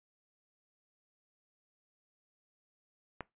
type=click; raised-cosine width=0.5 ms; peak=-23 dBFS; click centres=3.207 s; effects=noise-tail reverb RT60 0.2 s tail -21 dB re dry + resampled to 8000 Hz